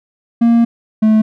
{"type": "tone pair in turn", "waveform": "triangle", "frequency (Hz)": [233.1, 217.3], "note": ["A#3", "A3"], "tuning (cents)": [0, -21], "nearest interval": "minor second", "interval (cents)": 121, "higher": "first", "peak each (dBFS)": -5, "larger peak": "neither", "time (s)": [[0.41, 0.65], [1.02, 1.22]], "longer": "first", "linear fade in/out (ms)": 10, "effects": []}